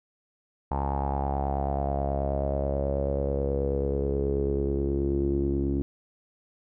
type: tone with low-pass filter sweep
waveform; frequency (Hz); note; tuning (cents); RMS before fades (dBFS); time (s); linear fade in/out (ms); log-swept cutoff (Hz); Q
sawtooth; 69.3; C#2; 0; -27; 0.71-5.82; 0; 890 to 310; 7.3
effects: none